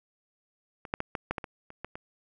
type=clicks; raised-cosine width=0.5 ms; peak=-26 / -13 / -15 / -16 / -14 / -17 / -22 / -30 / -21 / -24 dBFS; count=10; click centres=0.852 / 0.939 / 1.004 / 1.152 / 1.31 / 1.382 / 1.442 / 1.704 / 1.846 / 1.955 s; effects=none